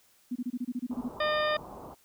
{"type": "tone bursts", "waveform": "sine", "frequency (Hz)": 246.9, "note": "B3", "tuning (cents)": 0, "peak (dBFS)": -29, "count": 11, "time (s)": [0.31, 1.087], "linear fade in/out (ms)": 10, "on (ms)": 47, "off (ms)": 26}
{"type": "low-pass noise", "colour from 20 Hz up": "white", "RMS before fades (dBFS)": -45, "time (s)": [0.9, 1.95], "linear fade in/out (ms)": 20, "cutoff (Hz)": 1100, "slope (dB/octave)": 48}
{"type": "harmonic tone", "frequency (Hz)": 607, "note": "D#5", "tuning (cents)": -43, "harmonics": [1, 2, 3, 4, 5, 6, 8], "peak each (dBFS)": [-28, -31, -33, -41, -43, -37, -44], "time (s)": [1.2, 1.57], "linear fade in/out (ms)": 5}
{"effects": ["white hiss -64 dBFS RMS until 2.04 s"]}